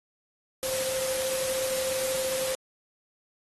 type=tone in noise; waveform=sine; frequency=523.3 Hz; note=C5; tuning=in tune; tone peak=-30 dBFS; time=0.63-2.55 s; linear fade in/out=0 ms; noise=white; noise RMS=-32 dBFS; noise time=0.63-2.55 s; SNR=-1 dB; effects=AAC 32 kbps